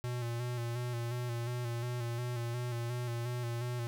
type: tone with vibrato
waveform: square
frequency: 120.2 Hz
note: B2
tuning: 46 cents flat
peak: -35 dBFS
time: 0.04-3.87 s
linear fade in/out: 0 ms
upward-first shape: square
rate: 2.8 Hz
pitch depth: 36 cents each way
effects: none